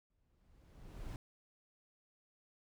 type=noise with exponential growth; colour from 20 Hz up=brown; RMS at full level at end=-42 dBFS; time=0.1-1.16 s; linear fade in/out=1 ms; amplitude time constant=230 ms; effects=none